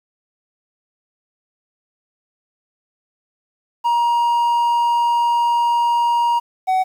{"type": "tone pair in turn", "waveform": "triangle", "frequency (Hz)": [946, 750.8], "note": ["A#5", "F#5"], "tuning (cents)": [25, 25], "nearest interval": "major third", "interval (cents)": 400, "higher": "first", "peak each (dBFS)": -12, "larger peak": "neither", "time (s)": [[3.84, 6.4], [6.67, 6.84]], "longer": "first", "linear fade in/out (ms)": 20, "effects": ["8-bit"]}